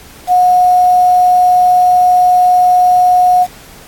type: tone with quantisation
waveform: sine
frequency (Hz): 725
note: F#5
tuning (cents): -35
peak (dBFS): -5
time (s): 0.27-3.47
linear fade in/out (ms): 50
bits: 5
effects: pink hiss -37 dBFS RMS until 3.87 s + AAC 64 kbps

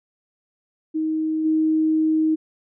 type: tone with level steps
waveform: sine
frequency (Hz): 314.7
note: D#4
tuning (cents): +20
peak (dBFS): -20 / -16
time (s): 0.94-2.36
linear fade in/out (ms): 20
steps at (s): 1.44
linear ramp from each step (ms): 20
effects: none

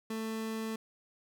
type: tone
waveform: 30% pulse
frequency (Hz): 221.7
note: A3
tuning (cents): +13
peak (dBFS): -32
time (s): 0.1-0.76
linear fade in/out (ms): 5
effects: none

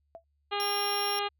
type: tone with exponential decay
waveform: sine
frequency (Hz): 667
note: E5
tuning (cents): +20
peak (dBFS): -37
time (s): 0.15-0.24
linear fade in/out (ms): 0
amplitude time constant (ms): 18
type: harmonic tone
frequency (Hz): 407.2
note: G#4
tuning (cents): -34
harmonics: 1 / 2 / 3 / 4 / 5 / 6 / 7 / 8 / 9 / 10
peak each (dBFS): -35 / -33 / -35 / -42 / -43 / -41 / -39 / -40 / -46 / -43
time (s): 0.51-1.29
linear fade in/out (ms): 20
type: tone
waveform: sawtooth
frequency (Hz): 5540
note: F8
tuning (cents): -15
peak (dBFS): -30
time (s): 0.6-1.19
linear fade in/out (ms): 0
effects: added 72 Hz sine -70 dBFS peak until 1.39 s

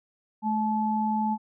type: tone pair together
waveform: sine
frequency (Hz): 216 / 864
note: A3 / A5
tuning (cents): -32 / -32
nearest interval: 2 octaves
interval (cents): 2400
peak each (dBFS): -26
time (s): 0.42-1.38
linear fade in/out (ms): 50
effects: none

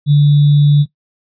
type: tone with sample-and-hold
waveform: sine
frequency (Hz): 145.9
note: D3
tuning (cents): -11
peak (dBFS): -5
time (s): 0.06-0.86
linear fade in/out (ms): 50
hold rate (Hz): 3675
effects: noise-tail reverb RT60 0.1 s tail -18 dB re dry + resampled to 11025 Hz

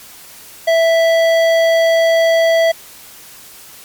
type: tone with hard clipping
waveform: sine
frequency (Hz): 659.3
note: E5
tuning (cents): 0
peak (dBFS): -11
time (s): 0.67-2.72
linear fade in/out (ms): 10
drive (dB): 13
effects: white hiss -38 dBFS RMS until 3.84 s + MP3 96 kbps

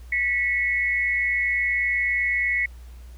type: tone pair together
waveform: sine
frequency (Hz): 1956.4 / 2196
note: B6 / C#7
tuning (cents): -17 / -17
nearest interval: major second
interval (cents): 200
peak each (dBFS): -23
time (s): 0.12-2.66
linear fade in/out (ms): 5
effects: added 60 Hz sine -39 dBFS peak until 3.17 s + pink hiss -56 dBFS RMS until 3.17 s

